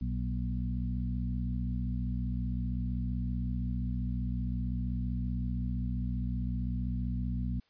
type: harmonic tone with a mistuned harmonic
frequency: 60.5 Hz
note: B1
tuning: 35 cents flat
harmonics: 1 / 2 / 3 / 4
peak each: -33 / -36 / -38 / -39 dBFS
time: 0.01-7.6 s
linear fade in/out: 5 ms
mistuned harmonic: 3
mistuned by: +48 cents
effects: white hiss -70 dBFS RMS until 7.69 s + resampled to 11025 Hz